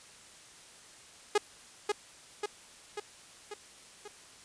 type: tone with echo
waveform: sawtooth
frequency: 415.3 Hz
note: G#4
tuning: in tune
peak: -19 dBFS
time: 1.35-1.38 s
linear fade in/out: 5 ms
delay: 540 ms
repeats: 5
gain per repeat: -4 dB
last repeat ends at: 4.08 s
effects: white hiss -54 dBFS RMS until 4.44 s + resampled to 22050 Hz